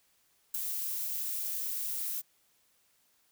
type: noise with ADSR envelope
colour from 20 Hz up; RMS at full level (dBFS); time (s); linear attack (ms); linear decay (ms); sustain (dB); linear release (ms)
violet; -29; 0.54-2.22; 9; 4; -6; 28
effects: white hiss -70 dBFS RMS until 3.31 s